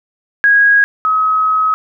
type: tone pair in turn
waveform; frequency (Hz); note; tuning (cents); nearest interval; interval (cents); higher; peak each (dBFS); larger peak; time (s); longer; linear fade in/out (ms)
sine; 1647 / 1275; G#6 / D#6; -15 / +42; major third; 443; first; -6 / -10; first; 0.44-0.84 / 1.05-1.74; second; 0
effects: none